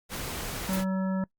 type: noise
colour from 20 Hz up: pink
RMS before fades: -35 dBFS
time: 0.09-0.85 s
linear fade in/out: 50 ms
type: harmonic tone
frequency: 189.5 Hz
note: F#3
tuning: 42 cents sharp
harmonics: 1 / 3 / 5 / 7 / 9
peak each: -26 / -36 / -40 / -43 / -45 dBFS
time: 0.69-1.24 s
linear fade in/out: 2 ms
type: noise with exponential decay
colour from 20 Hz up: violet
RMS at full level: -29 dBFS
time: 0.73-0.83 s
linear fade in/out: 2 ms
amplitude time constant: 21 ms
effects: noise-tail reverb RT60 0.1 s tail -24 dB re dry + Opus 48 kbps